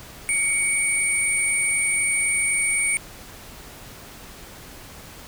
sine tone pair together, 2244 / 8976 Hz, C#7 / C#9, +21 / +21 cents, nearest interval 2 octaves, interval 2400 cents, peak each -21 dBFS, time 0.29-2.97 s, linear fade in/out 0 ms, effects tanh soft clip ceiling -13 dBFS + pink hiss -42 dBFS RMS until 5.27 s

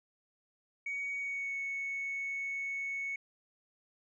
sine tone with pitch glide, 2245 to 2213 Hz, C#7 to C#7, +21 to -3 cents, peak -33 dBFS, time 0.86-3.16 s, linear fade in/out 5 ms, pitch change -24 cents, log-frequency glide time 1.17-1.56 s, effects tanh soft clip ceiling -31 dBFS

